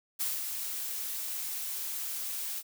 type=noise with ADSR envelope; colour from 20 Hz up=blue; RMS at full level=-31 dBFS; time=0.19-2.63 s; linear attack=19 ms; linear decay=200 ms; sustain=-5 dB; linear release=49 ms; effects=none